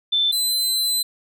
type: tone pair in turn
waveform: sine / sawtooth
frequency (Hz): 3537 / 4049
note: A7 / B7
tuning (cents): +8 / +42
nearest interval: major second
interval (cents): 234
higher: second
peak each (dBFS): -16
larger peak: neither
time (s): 0.12-0.32 / 0.32-1.03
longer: second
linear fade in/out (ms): 10
effects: none